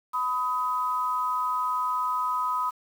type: tone pair together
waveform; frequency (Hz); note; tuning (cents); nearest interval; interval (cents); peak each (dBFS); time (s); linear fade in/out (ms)
sine; 1000 / 1259.9; B5 / D#6; +21 / +21; major third; 400; -27; 0.13-2.71; 20
effects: 8-bit